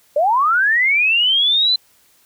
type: linear sweep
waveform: sine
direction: up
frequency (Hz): 554.4 to 4094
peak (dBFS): -12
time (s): 0.16-1.76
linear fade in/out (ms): 5
effects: white hiss -55 dBFS RMS until 2.25 s